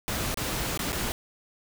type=noise with dropouts; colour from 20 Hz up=pink; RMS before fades=-30 dBFS; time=0.08-1.12 s; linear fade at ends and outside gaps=0 ms; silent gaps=0.343-0.373 / 0.775-0.792 / 0.921-0.928 s; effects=none